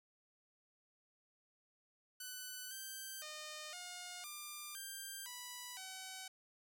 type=tone with pitch steps; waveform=5% pulse; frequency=1498 / 1563 / 611 / 716 / 1194 / 1584 / 984 / 757 Hz; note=F#6 / G6 / D#5 / F5 / D6 / G6 / B5 / F#5; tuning=+21 / -6 / -32 / +43 / +28 / +18 / -7 / +39 cents; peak=-35 dBFS; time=2.2-6.28 s; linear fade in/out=5 ms; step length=510 ms; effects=none